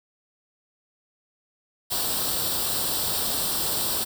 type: noise with comb filter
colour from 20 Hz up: white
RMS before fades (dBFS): -26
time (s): 1.9-4.05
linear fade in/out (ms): 20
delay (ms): 0.23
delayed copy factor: +0.7
effects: none